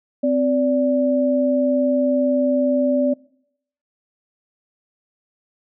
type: tone pair together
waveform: sine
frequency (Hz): 258.7 / 580.8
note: C4 / D5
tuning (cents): -19 / -19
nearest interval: octave + major second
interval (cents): 1400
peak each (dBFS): -18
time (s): 0.23-3.14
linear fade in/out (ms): 10
effects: noise-tail reverb RT60 0.7 s tail -23 dB re dry